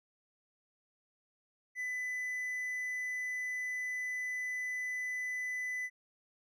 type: tone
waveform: triangle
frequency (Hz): 2000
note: B6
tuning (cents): +21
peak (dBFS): -33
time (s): 1.75-5.9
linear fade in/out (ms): 50
effects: none